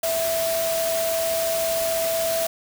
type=tone in noise; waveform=sine; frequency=659.3 Hz; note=E5; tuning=in tune; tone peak=-22 dBFS; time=0.03-2.47 s; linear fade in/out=5 ms; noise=white; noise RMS=-28 dBFS; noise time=0.03-2.47 s; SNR=+3 dB; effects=none